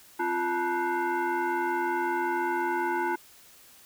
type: tone with frequency modulation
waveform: sine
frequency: 262.3 Hz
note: C4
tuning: 4 cents sharp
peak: -25 dBFS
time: 0.19-3.16 s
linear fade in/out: 10 ms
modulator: 610 Hz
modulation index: 2.1
effects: white hiss -54 dBFS RMS until 3.85 s